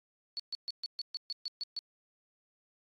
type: tone bursts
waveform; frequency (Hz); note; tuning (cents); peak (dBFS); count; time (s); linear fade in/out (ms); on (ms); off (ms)
sine; 4435; C#8; 0; -34; 10; 0.37-1.79; 0; 25; 130
effects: AAC 32 kbps